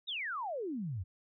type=exponential sweep; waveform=sine; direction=down; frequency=3866 to 82.8 Hz; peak=-35 dBFS; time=0.07-1.04 s; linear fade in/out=20 ms; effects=none